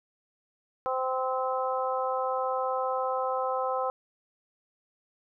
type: harmonic tone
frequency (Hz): 259.3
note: C4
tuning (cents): -15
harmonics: 2 / 3 / 4 / 5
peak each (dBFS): -30 / -32 / -33 / -34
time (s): 0.86-3.9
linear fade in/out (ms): 0
effects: none